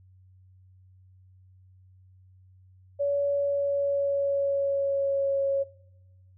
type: tone with pitch glide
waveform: sine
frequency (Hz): 567 to 550.5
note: C#5 to C#5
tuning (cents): +39 to -12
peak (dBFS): -23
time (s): 2.99-5.64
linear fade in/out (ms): 20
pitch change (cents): -51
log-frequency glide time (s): 3.27-5.42
effects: noise-tail reverb RT60 1.0 s tail -21 dB re dry + added 93 Hz sine -53 dBFS peak until 6.37 s